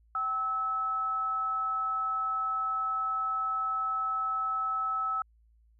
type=tone pair together; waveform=sine; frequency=770.3 / 1300 Hz; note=G5 / E6; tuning=-30 / -24 cents; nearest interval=major sixth; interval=906 cents; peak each=-40 / -28 dBFS; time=0.15-5.22 s; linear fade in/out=2 ms; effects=added 56 Hz sine -60 dBFS peak until 5.79 s